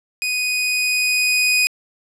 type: tone with level ramp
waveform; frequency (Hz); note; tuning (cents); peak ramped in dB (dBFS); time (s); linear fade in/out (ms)
sawtooth; 2489; D#7; 0; -16 to -10; 0.22-1.67; 0
effects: low-pass 12000 Hz 12 dB/octave